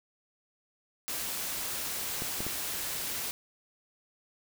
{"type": "noise", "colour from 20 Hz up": "white", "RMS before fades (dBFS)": -35, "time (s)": [1.08, 3.31], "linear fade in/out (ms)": 0}
{"type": "clicks", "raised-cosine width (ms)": 2, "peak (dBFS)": -23, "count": 3, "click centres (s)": [2.221, 2.405, 2.466]}
{"effects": []}